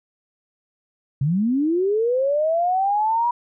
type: linear sweep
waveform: sine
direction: up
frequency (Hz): 128.5 to 970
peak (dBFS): -17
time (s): 1.21-3.31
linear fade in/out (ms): 5
effects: none